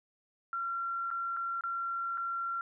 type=tone with dropouts; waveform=sine; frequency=1369 Hz; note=F6; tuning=35 cents flat; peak=-32 dBFS; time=0.53-2.61 s; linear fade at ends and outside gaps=1 ms; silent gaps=1.104-1.112 / 1.366-1.37 / 1.609-1.637 / 2.174-2.179 s; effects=none